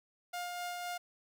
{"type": "tone with tremolo", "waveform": "sawtooth", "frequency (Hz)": 708, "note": "F5", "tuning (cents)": 23, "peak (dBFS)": -33, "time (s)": [0.33, 0.98], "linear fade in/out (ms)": 10, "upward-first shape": "sine", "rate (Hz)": 3.9, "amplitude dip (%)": 25, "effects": []}